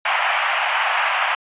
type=band-pass noise; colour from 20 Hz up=pink; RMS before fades=-20 dBFS; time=0.05-1.35 s; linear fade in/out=5 ms; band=700 to 3000 Hz; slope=48 dB/octave; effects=resampled to 8000 Hz